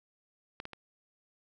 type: clicks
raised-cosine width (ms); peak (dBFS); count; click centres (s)
0.3; -23 / -24 / -28; 3; 0.601 / 0.654 / 0.733
effects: none